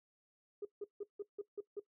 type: tone bursts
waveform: sine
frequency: 410 Hz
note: G#4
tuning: 22 cents flat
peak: -38 dBFS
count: 7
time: 0.62-1.797 s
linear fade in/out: 5 ms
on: 31 ms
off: 160 ms
effects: noise-tail reverb RT60 0.1 s tail -17 dB re dry + tanh soft clip ceiling -34 dBFS